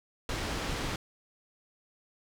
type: low-pass noise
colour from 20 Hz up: pink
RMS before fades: -34 dBFS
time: 0.29-0.96 s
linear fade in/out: 2 ms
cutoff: 5700 Hz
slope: 12 dB/octave
effects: none